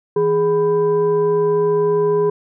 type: tone with frequency modulation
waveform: sine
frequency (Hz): 415.3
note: G#4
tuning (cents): 0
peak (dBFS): -13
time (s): 0.16-2.3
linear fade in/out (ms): 5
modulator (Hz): 578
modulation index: 0.5
effects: none